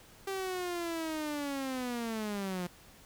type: linear sweep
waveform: sawtooth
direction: down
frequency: 391.9 to 174.61 Hz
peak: -30 dBFS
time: 0.27-2.67 s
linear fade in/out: 5 ms
effects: pink hiss -57 dBFS RMS until 3.05 s